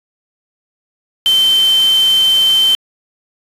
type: tone in noise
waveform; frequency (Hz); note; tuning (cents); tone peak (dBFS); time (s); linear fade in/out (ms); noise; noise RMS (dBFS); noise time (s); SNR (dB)
sine; 3096; G7; -22; -8; 1.26-2.75; 0; white; -25; 1.26-2.75; +14
effects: resampled to 32000 Hz